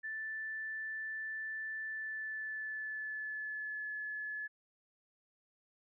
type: tone with pitch glide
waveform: sine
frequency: 1760 to 1714.8 Hz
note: A6 to A6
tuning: 0 to -45 cents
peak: -38 dBFS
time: 0.03-4.48 s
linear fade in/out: 20 ms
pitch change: -45 cents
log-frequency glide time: 1.85-3.9 s
effects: none